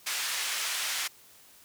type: band-pass noise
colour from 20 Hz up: pink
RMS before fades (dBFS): -32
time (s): 0.06-1.08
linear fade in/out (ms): 10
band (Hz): 1700 to 11000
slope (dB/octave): 12
effects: white hiss -56 dBFS RMS until 1.64 s